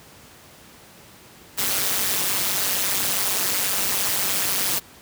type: noise with amplitude modulation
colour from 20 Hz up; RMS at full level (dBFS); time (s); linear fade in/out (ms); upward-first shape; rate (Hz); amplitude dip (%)
white; -19; 1.57-4.8; 20; sine; 194; 90
effects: pink hiss -47 dBFS RMS until 5.01 s + high-pass 80 Hz 12 dB/octave